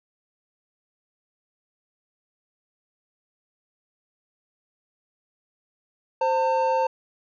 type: tone pair together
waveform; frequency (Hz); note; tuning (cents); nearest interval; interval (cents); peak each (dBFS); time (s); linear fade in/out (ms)
triangle; 522.7 / 902; C5 / A5; -2 / +43; major sixth; 945; -21 / -20; 6.21-6.87; 5
effects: resampled to 16000 Hz